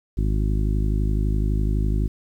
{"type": "harmonic tone", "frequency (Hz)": 51.91, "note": "G#1", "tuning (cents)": 0, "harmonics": [1, 2, 3, 4, 5, 6, 7], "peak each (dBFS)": [-20, -26, -30, -32, -34, -36, -37], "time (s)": [0.17, 2.08], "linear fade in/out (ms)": 10, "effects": ["9-bit"]}